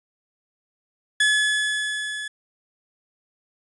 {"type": "tone with level ramp", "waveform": "30% pulse", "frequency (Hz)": 1709, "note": "G#6", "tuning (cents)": 49, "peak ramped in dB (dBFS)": [-13, -27], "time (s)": [1.2, 2.28], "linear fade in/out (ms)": 5, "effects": ["resampled to 24000 Hz"]}